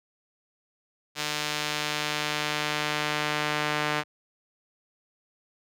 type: tone with band-pass filter sweep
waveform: sawtooth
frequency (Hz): 150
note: D3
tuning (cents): +37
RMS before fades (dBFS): -29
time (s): 1.15-4.04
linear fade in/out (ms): 50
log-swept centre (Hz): 4300 to 1900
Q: 0.78
effects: none